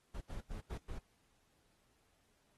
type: noise bursts at uneven times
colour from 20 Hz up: brown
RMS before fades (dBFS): -43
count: 5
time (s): 0.14-0.21 / 0.29-0.41 / 0.5-0.61 / 0.7-0.78 / 0.88-0.99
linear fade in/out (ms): 10
effects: pink hiss -75 dBFS RMS until 2.57 s + AAC 32 kbps